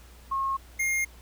sine / square tone pair in turn, 1082 / 2128 Hz, C#6 / C7, -42 / +29 cents, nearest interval octave, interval 1171 cents, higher second, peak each -25 dBFS, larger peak neither, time 0.31-0.57 / 0.79-1.05 s, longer neither, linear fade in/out 10 ms, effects added 60 Hz sine -48 dBFS peak until 1.21 s + pink hiss -55 dBFS RMS until 1.21 s

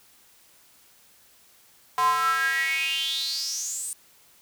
square tone with high-pass filter sweep, 147.3 Hz, D3, 6 cents sharp, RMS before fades -26 dBFS, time 1.98-3.93 s, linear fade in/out 0 ms, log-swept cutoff 930 to 9000 Hz, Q 8.5, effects white hiss -57 dBFS RMS until 4.41 s

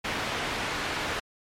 white low-pass noise, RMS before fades -31 dBFS, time 0.04-1.2 s, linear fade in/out 10 ms, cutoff 2400 Hz, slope 12 dB/octave, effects MP3 64 kbps

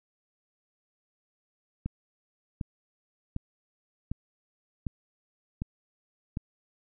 click train, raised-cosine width 5 ms, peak -19 dBFS, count 7, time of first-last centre 1.86-6.371 s, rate 1.33 Hz, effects none

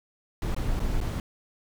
brown noise with dropouts, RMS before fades -27 dBFS, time 0.42-1.2 s, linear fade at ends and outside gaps 1 ms, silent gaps 0.547-0.564 / 0.795-0.801 / 1.004-1.012 s, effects none

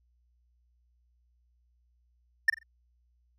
triangle tone with echo, 1803 Hz, A6, 42 cents sharp, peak -15 dBFS, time 2.48-2.5 s, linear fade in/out 5 ms, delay 44 ms, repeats 3, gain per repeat -12 dB, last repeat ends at 2.632 s, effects added 60 Hz sine -66 dBFS peak until 3.38 s

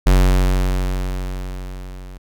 square tone with level ramp, 46.24 Hz, F#1, in tune, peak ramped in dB -9 to -34 dBFS, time 0.06-2.18 s, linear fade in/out 10 ms, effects none

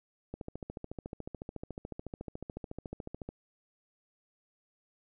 click train, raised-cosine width 2 ms, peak -26 dBFS, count 42, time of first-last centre 0.34-3.29 s, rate 13.9 Hz, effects none

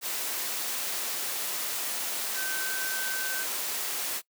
sine tone in noise, 1537 Hz, G6, 35 cents flat, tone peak -33 dBFS, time 2.34-3.46 s, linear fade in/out 50 ms, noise white, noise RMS -32 dBFS, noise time 0.01-4.22 s, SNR -4 dB, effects noise-tail reverb RT60 0.1 s tail -21 dB re dry + high-pass 300 Hz 12 dB/octave

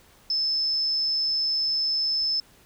sine tone, 5250 Hz, E8, 8 cents flat, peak -22 dBFS, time 0.3-2.4 s, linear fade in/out 2 ms, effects pink hiss -56 dBFS RMS until 2.65 s

